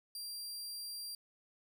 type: tone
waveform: sawtooth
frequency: 4740 Hz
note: D8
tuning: 15 cents sharp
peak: -39 dBFS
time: 0.15-1.15 s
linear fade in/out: 2 ms
effects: none